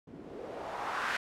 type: noise with low-pass filter sweep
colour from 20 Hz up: blue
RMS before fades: -38 dBFS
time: 0.07-1.17 s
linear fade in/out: 5 ms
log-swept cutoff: 240 to 1700 Hz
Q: 2.2
effects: none